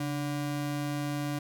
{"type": "ring-modulated tone", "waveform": "square", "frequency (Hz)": 217, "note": "A3", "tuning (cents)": -24, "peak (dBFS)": -28, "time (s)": [0, 1.39], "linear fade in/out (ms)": 5, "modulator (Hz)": 77.3, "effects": []}